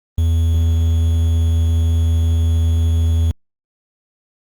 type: tone with quantisation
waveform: triangle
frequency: 82.41 Hz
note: E2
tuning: in tune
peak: -10 dBFS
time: 0.18-3.31 s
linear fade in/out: 0 ms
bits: 6
effects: Opus 24 kbps